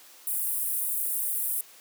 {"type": "high-pass noise", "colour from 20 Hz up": "pink", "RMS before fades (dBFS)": -29, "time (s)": [0.27, 1.61], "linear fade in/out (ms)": 2, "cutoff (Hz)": 9300, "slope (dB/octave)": 48, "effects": ["white hiss -52 dBFS RMS until 1.8 s", "high-pass 300 Hz 12 dB/octave"]}